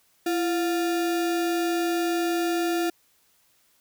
sine tone with sample-and-hold, 338.1 Hz, E4, 44 cents sharp, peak -22 dBFS, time 0.26-2.9 s, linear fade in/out 5 ms, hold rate 1050 Hz, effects white hiss -64 dBFS RMS until 3.8 s

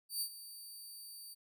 15% pulse tone with ADSR envelope, 4619 Hz, D8, 30 cents flat, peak -27 dBFS, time 0.09-1.35 s, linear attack 120 ms, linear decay 76 ms, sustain -15 dB, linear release 23 ms, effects none

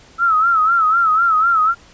sine tone with vibrato, 1318.5 Hz, E6, in tune, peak -11 dBFS, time 0.18-1.75 s, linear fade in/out 50 ms, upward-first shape sine, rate 4 Hz, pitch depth 96 cents each way, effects pink hiss -46 dBFS RMS until 1.93 s + resampled to 16000 Hz

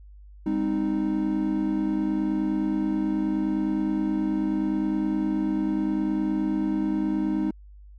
triangle chord, C minor, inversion second, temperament equal with one note detuned, 200.8 / 261.6 / 311.1 Hz, G3 / C4 / Eb4, +42 / 0 / 0 cents, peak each -26 / -28 / -23 dBFS, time 0.46-7.51 s, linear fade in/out 5 ms, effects added 50 Hz sine -44 dBFS peak until 7.98 s

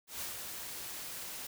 white noise with ADSR envelope, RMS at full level -39 dBFS, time 0.07-1.47 s, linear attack 140 ms, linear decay 130 ms, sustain -4 dB, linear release 5 ms, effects none

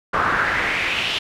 brown noise with band-pass filter sweep, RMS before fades -21 dBFS, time 0.13-1.19 s, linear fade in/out 10 ms, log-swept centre 1200 to 3300 Hz, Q 3.5, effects none

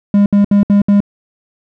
triangle tone bursts, 202.5 Hz, G#3, 43 cents flat, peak -4 dBFS, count 5, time 0.14-1.004 s, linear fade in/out 2 ms, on 120 ms, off 66 ms, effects none

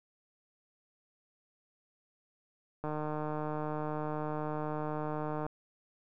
click train, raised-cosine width 1 ms, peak -23 dBFS, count 400, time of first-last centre 2.84-5.465 s, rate 152 Hz, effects none

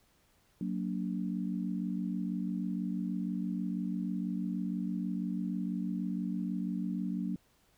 sine chord, Gb augmented, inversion none, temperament just, 185 / 231.2 / 289.1 Hz, Gb3 / Bb3 / D4, 0 / -14 / -27 cents, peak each -34 / -37 / -39 dBFS, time 0.61-7.36 s, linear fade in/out 2 ms, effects pink hiss -69 dBFS RMS until 7.77 s

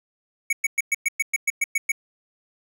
square tone bursts, 2232 Hz, C#7, 11 cents sharp, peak -19 dBFS, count 11, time 0.5-1.919 s, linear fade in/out 5 ms, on 29 ms, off 110 ms, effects none

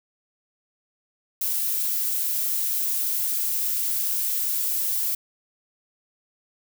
violet noise, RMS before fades -25 dBFS, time 1.41-5.15 s, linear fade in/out 5 ms, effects none

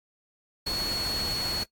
sine tone in noise, 4358 Hz, C#8, 30 cents flat, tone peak -28 dBFS, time 0.66-1.64 s, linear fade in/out 10 ms, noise pink, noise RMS -35 dBFS, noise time 0.66-1.64 s, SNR +4 dB, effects noise-tail reverb RT60 0.1 s tail -19 dB re dry + AAC 64 kbps

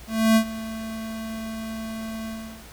square tone with ADSR envelope, 222.3 Hz, A3, 18 cents sharp, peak -14 dBFS, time 0.07-2.67 s, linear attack 290 ms, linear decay 79 ms, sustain -17 dB, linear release 390 ms, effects added 60 Hz sine -46 dBFS peak until 2.72 s + pink hiss -46 dBFS RMS until 2.72 s

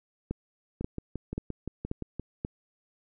two click trains, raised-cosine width 3 ms, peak -21 / -18 dBFS, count 9 / 5, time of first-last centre 0.81-2.196 / 0.31-2.449 s, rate 5.77 / 1.87 Hz, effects none

